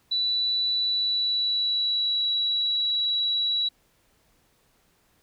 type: tone with pitch glide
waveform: sine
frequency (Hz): 3959 to 3907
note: B7 to B7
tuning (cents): +3 to -19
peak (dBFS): -22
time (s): 0.11-3.69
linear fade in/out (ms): 10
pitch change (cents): -22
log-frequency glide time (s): 0.78-2.31
effects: pink hiss -65 dBFS RMS until 5.22 s